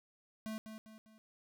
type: tone with echo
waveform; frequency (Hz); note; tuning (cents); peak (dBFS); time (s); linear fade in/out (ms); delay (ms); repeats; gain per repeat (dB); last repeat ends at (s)
square; 218.6; A3; -11; -40; 0.46-0.58; 0; 200; 3; -7; 1.18
effects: none